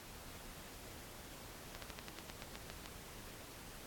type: slowing click train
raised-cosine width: 0.2 ms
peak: -28 dBFS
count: 11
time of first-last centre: 1.75-2.859 s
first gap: 73 ms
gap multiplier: 1.09
effects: pink hiss -53 dBFS RMS until 3.86 s + AAC 64 kbps